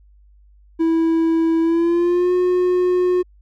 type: tone with pitch glide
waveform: triangle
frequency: 327.5 to 361.3 Hz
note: E4 to F#4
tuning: -11 to -41 cents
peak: -12 dBFS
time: 0.79-3.23 s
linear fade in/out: 20 ms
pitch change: +170 cents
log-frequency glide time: 1.61-2.32 s
effects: added 50 Hz sine -47 dBFS peak until 3.41 s